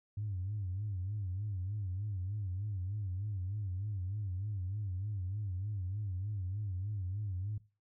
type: tone with vibrato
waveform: sine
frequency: 98 Hz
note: G2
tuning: in tune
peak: -34 dBFS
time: 0.17-7.58 s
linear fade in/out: 5 ms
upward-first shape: sine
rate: 3.3 Hz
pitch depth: 150 cents each way
effects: noise-tail reverb RT60 0.3 s tail -19 dB re dry + tanh soft clip ceiling -30 dBFS